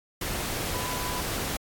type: tone in noise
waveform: sine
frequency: 997 Hz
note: B5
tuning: 16 cents sharp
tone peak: -35 dBFS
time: 0.74-1.21 s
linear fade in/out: 5 ms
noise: pink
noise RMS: -31 dBFS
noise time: 0.21-1.57 s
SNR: -7 dB
effects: AAC 64 kbps